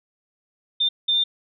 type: tone bursts at uneven times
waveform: sine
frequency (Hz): 3597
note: A7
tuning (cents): +37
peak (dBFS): -17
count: 2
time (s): 0.8-0.89 / 1.08-1.24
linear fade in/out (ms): 10
effects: none